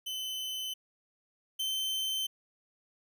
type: tone pair in turn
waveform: 40% pulse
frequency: 3041 / 3089 Hz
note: F#7 / G7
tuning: +47 / -26 cents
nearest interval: unison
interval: 27 cents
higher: second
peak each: -34 / -30 dBFS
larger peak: second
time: 0.06-0.74 / 1.59-2.27 s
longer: neither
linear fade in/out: 10 ms
effects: none